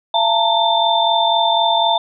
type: tone cluster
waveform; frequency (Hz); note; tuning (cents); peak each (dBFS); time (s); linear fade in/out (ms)
sine; 681 / 878 / 922 / 3566; F5 / A5 / A#5 / A7; -44 / -4 / -19 / +22; -18; 0.14-1.98; 5
effects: none